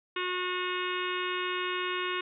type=harmonic tone with a mistuned harmonic; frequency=363.4 Hz; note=F#4; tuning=31 cents flat; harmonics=1 / 3 / 4 / 5 / 6 / 7 / 8 / 9 / 10; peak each=-35 / -35 / -38 / -40 / -40 / -40 / -38 / -48 / -44 dBFS; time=0.16-2.21 s; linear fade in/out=5 ms; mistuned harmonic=8; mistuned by=-19 cents; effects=none